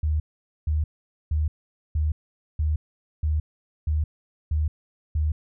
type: tone bursts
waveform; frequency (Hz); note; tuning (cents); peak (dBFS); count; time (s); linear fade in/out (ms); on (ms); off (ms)
sine; 76.6; D#2; -27; -20; 9; 0.03-5.32; 5; 170; 470
effects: none